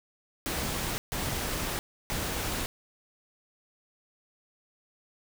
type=noise bursts at uneven times; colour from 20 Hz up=pink; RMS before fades=-32 dBFS; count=3; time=0.46-0.98 / 1.12-1.79 / 2.1-2.66 s; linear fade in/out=0 ms; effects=none